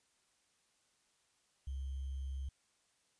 sine tone with sample-and-hold, 67.1 Hz, C2, 44 cents sharp, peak -38 dBFS, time 1.67-2.49 s, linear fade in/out 5 ms, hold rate 3150 Hz, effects white hiss -75 dBFS RMS until 3.19 s + resampled to 22050 Hz

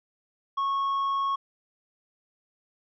triangle tone with tanh clipping, 1100 Hz, C#6, 14 cents flat, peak -25 dBFS, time 0.57-1.36 s, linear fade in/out 10 ms, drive 8 dB, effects none

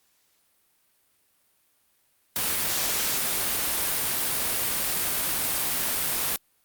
white noise, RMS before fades -26 dBFS, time 2.36-6.36 s, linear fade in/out 0 ms, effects white hiss -67 dBFS RMS until 6.64 s + Opus 48 kbps

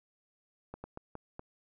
slowing click train, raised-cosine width 1 ms, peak -28 dBFS, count 5, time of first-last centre 0.74-1.394 s, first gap 100 ms, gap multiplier 1.34, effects none

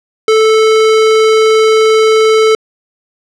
square tone, 438.6 Hz, A4, 6 cents flat, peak -6 dBFS, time 0.28-2.55 s, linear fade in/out 2 ms, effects low-pass 6000 Hz 12 dB/octave

